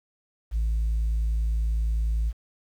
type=tone; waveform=sine; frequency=55.2 Hz; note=A1; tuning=6 cents sharp; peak=-20 dBFS; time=0.51-2.33 s; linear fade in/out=50 ms; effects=tanh soft clip ceiling -20 dBFS + 9-bit